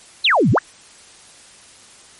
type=exponential two-way sweep; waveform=sine; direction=down then up; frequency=4435 to 100.2 to 2035 Hz; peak=-11 dBFS; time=0.24-0.59 s; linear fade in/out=10 ms; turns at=0.51 s; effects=white hiss -45 dBFS RMS until 2.19 s + MP3 48 kbps